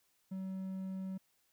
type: tone with hard clipping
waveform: triangle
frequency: 189.6 Hz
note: F#3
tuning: 43 cents sharp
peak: -39 dBFS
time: 0.31-1.18 s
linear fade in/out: 10 ms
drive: 6 dB
effects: white hiss -75 dBFS RMS until 1.52 s